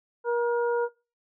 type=harmonic tone; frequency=475.3 Hz; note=A#4; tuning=34 cents sharp; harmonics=1 / 2 / 3; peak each=-24 / -30 / -34 dBFS; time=0.24-0.89 s; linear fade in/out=50 ms; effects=noise-tail reverb RT60 0.3 s tail -21 dB re dry